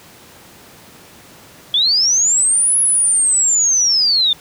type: linear two-way sweep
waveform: sine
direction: up then down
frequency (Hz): 3322 to 10548 to 3542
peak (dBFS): -11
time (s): 1.74-4.33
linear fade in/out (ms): 2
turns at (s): 2.79
effects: pink hiss -42 dBFS RMS until 4.4 s + high-pass 100 Hz 12 dB/octave